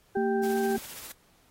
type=harmonic tone; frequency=392 Hz; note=G4; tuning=in tune; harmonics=1 / 2 / 4; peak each=-26 / -32 / -38 dBFS; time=0.15-0.77 s; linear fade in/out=10 ms
type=tone with vibrato; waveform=sine; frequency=225.9 Hz; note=A3; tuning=46 cents sharp; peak=-29 dBFS; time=0.17-0.78 s; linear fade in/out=0 ms; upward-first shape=sine; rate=2.8 Hz; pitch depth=13 cents each way
type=noise with tremolo; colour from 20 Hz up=white; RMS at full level=-41 dBFS; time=0.43-1.12 s; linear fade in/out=5 ms; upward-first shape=triangle; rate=15 Hz; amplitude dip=40%
effects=pink hiss -64 dBFS RMS until 1.5 s + AAC 48 kbps

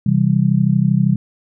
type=chord; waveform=sine; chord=C major; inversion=none; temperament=just; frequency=130.81 / 163.52 / 196.22 Hz; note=C3 / E3 / G3; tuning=0 / -14 / +2 cents; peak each=-16 dBFS; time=0.06-1.16 s; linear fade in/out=5 ms; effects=none

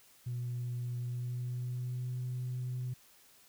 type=tone with pitch glide; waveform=sine; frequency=122.1 to 125.68 Hz; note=B2 to B2; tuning=-19 to +31 cents; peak=-33 dBFS; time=0.26-2.94 s; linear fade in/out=10 ms; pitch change=+50 cents; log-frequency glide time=1-2.2 s; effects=tanh soft clip ceiling -31 dBFS + white hiss -62 dBFS RMS until 3.48 s

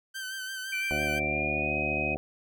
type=tone with vibrato; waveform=sawtooth; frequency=1542 Hz; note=G6; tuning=29 cents flat; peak=-31 dBFS; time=0.14-1.2 s; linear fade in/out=20 ms; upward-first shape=sine; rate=5.9 Hz; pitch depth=36 cents each way
type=tone with pitch glide; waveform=sine; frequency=2349 to 2518 Hz; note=D7 to D#7; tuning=0 to +20 cents; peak=-29 dBFS; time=0.72-2.15 s; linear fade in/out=10 ms; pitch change=+120 cents; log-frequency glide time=1.22-1.75 s
type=harmonic tone; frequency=74.5 Hz; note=D2; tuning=25 cents sharp; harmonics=1 / 2 / 3 / 4 / 5 / 7 / 8 / 9 / 10; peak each=-38 / -38 / -38 / -38 / -38 / -38 / -38 / -38 / -38 dBFS; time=0.91-2.17 s; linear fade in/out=0 ms
effects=none

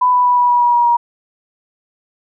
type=tone with pitch steps; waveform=sine; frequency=997 / 990.1 / 983.3 / 976.5 / 969.7 / 963 / 956.4 / 949.8 Hz; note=B5 / B5 / B5 / B5 / B5 / B5 / A#5 / A#5; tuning=+16 / +4 / -8 / -20 / -32 / -44 / +44 / +32 cents; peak=-9 dBFS; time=0.01-0.97 s; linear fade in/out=10 ms; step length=120 ms; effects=none

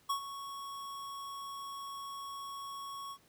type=tone with ADSR envelope; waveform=square; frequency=1108.7 Hz; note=C#6; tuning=in tune; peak=-30 dBFS; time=0.09-3.18 s; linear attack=12 ms; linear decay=94 ms; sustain=-12 dB; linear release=66 ms; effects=pink hiss -66 dBFS RMS until 3.28 s + high-pass 80 Hz 12 dB/octave

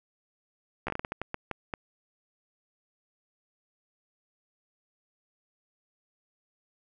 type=slowing click train; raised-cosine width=0.5 ms; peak=-17 dBFS; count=12; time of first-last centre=0.87-1.738 s; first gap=13 ms; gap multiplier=1.33; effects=none

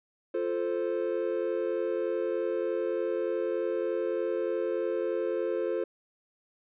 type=chord; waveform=triangle; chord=F major; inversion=none; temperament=equal; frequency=349.2 / 440 / 523.3 Hz; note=F4 / A4 / C5; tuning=0 / 0 / 0 cents; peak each=-30 dBFS; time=0.34-5.84 s; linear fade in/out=5 ms; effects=resampled to 8000 Hz

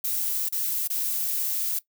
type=noise with dropouts; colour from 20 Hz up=violet; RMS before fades=-27 dBFS; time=0.04-1.79 s; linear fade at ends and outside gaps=5 ms; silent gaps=0.488-0.524 / 0.876-0.9 s; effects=noise-tail reverb RT60 0.1 s tail -18 dB re dry

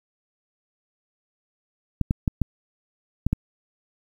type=clicks; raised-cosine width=5 ms; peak=-8 dBFS; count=6; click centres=2.013 / 2.109 / 2.278 / 2.417 / 3.266 / 3.33 s; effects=8-bit

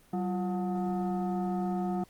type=tone with frequency modulation; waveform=sine; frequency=189.3 Hz; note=F#3; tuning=40 cents sharp; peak=-28 dBFS; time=0.13-2.04 s; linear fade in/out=5 ms; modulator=537 Hz; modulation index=0.96; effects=pink hiss -61 dBFS RMS until 2.09 s + Opus 24 kbps

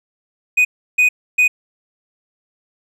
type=tone bursts at uneven times; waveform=triangle; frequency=2489 Hz; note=D#7; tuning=in tune; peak=-8 dBFS; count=3; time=0.57-0.65 / 0.98-1.09 / 1.38-1.48 s; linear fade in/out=10 ms; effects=none

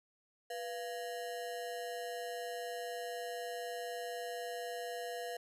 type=ring-modulated tone; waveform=square; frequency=590 Hz; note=D5; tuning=8 cents sharp; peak=-37 dBFS; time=0.5-5.37 s; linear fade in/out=5 ms; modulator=102 Hz; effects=resampled to 32000 Hz

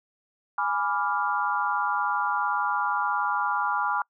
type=chord; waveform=sine; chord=G# diminished seventh; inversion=none; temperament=equal; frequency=830.6 / 987.8 / 1174.7 / 1396.9 Hz; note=G#5 / B5 / D6 / F6; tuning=0 / 0 / 0 / 0 cents; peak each=-29 dBFS; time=0.58-4.02 s; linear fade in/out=2 ms; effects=noise-tail reverb RT60 0.1 s tail -26 dB re dry

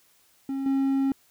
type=tone with level steps; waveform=triangle; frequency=271.1 Hz; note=C#4; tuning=38 cents flat; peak=-25 / -19 dBFS; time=0.49-1.12 s; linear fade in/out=2 ms; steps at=0.66 s; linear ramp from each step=2 ms; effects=white hiss -62 dBFS RMS until 1.3 s

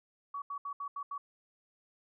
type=tone bursts at uneven times; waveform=sine; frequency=1131 Hz; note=C#6; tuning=34 cents sharp; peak=-36 dBFS; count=6; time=0.34-0.42 / 0.5-0.58 / 0.65-0.73 / 0.8-0.88 / 0.96-1.03 / 1.11-1.18 s; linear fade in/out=5 ms; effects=none

